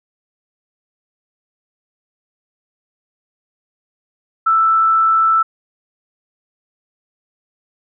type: tone with frequency modulation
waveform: sine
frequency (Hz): 1324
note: E6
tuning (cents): +7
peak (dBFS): -10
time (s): 4.46-5.43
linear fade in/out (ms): 10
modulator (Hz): 89.4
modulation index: 0.2
effects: none